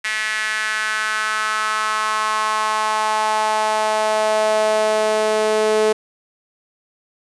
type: tone with high-pass filter sweep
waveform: sawtooth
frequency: 215.9 Hz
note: A3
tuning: 33 cents flat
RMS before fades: -19 dBFS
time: 0.04-5.93 s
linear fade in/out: 10 ms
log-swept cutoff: 1900 to 460 Hz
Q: 3.7
effects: resampled to 24000 Hz + 8-bit